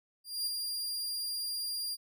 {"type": "tone with ADSR envelope", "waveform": "sawtooth", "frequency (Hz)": 4795, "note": "D8", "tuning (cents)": 35, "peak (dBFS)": -27, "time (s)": [0.24, 1.97], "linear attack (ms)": 230, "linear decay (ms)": 5, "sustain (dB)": -4, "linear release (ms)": 39, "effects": []}